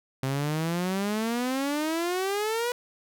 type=exponential sweep; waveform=sawtooth; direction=up; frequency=130.81 to 493.9 Hz; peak=-22 dBFS; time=0.23-2.72 s; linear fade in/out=2 ms; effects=none